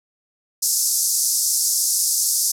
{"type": "band-pass noise", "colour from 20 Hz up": "pink", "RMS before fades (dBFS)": -20, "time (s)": [0.62, 2.52], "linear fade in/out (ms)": 10, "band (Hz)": [5100, 13000], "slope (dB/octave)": 48, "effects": []}